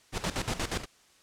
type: noise with tremolo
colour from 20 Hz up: pink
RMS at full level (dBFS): -30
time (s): 0.12-0.86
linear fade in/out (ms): 50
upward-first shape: square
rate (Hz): 8.4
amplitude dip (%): 75
effects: white hiss -61 dBFS RMS until 1.22 s + low-pass 8000 Hz 12 dB/octave